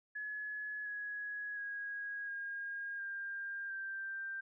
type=tone with pitch steps; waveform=sine; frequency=1698 / 1672.7 / 1647.8 / 1623.2 / 1599 / 1575.2 Hz; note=G#6 / G#6 / G#6 / G#6 / G6 / G6; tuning=+38 / +12 / -14 / -40 / +34 / +8 cents; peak=-39 dBFS; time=0.15-4.41 s; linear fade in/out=10 ms; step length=710 ms; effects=none